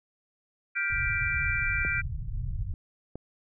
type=chord; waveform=sine; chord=G dominant seventh; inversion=third; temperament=just; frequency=1411.2 / 1568 / 1960 / 2352 Hz; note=F6 / G6 / B6 / D7; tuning=+18 / 0 / -14 / +2 cents; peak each=-33 / -32 / -35 / -29 dBFS; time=0.75-2.02 s; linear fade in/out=20 ms
type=low-pass noise; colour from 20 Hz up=pink; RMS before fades=-33 dBFS; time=0.9-2.74 s; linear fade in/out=2 ms; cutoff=140 Hz; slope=48 dB/octave
type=clicks; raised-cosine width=2 ms; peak=-24 dBFS; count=2; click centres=1.85 / 3.156 s
effects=none